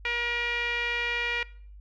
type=tone with low-pass filter; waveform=5% pulse; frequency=476.4 Hz; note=A#4; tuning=38 cents sharp; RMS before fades=-29 dBFS; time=0.05-1.43 s; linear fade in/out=2 ms; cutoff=2300 Hz; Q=3.5; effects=noise-tail reverb RT60 0.5 s tail -21 dB re dry + added 50 Hz sine -44 dBFS peak until 1.8 s